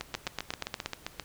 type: two click trains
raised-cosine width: 0.2 ms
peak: -14 / -16 dBFS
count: 7 / 10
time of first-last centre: 0.15-0.86 / 0.01-1.197 s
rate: 8.45 / 7.58 Hz
effects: pink hiss -54 dBFS RMS until 1.24 s